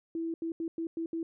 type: tone bursts at uneven times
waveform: sine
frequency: 329.6 Hz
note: E4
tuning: in tune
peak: -31 dBFS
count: 6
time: 0.15-0.34 / 0.42-0.52 / 0.6-0.68 / 0.78-0.87 / 0.97-1.06 / 1.13-1.23 s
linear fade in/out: 2 ms
effects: none